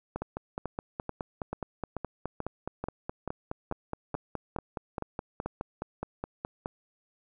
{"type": "two click trains", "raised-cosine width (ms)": 1, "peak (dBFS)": [-19, -19], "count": [32, 13], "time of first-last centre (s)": [[0.16, 6.659], [0.22, 5.46]], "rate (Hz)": [4.77, 2.29], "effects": []}